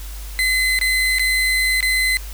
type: tone with dropouts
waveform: 35% pulse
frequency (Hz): 2040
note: C7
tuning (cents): -44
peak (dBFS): -14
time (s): 0.39-2.17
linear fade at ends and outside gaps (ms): 0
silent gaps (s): 0.789-0.813 / 1.185-1.195 / 1.806-1.827
effects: added 50 Hz sine -29 dBFS peak until 2.33 s + white hiss -39 dBFS RMS until 2.33 s